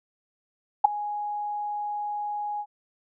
sine tone with ADSR envelope, 830.6 Hz, G#5, in tune, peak -8 dBFS, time 0.84-2.66 s, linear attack 10 ms, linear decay 8 ms, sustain -20 dB, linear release 60 ms, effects none

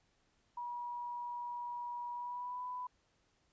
sine tone with pitch glide, 964 to 995.7 Hz, B5 to B5, -42 to +14 cents, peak -39 dBFS, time 0.57-2.87 s, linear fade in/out 5 ms, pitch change +56 cents, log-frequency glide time 2.12-2.63 s, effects pink hiss -75 dBFS RMS until 3.52 s + resampled to 16000 Hz

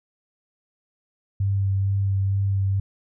sine tone with vibrato, 98 Hz, G2, in tune, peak -19 dBFS, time 1.4-2.8 s, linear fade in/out 5 ms, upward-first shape sine, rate 2.2 Hz, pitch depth 15 cents each way, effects none

